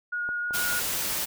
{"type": "tone with vibrato", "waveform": "sine", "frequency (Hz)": 1440, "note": "F#6", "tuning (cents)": -47, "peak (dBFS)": -27, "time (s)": [0.12, 0.8], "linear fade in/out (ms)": 10, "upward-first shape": "triangle", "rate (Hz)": 6.4, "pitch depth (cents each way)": 10}
{"type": "click train", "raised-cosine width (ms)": 1, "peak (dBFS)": -26, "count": 3, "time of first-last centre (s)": [0.29, 0.727], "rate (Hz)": 4.58}
{"type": "noise", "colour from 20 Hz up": "white", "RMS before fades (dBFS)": -29, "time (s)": [0.53, 1.26], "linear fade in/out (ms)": 20}
{"effects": []}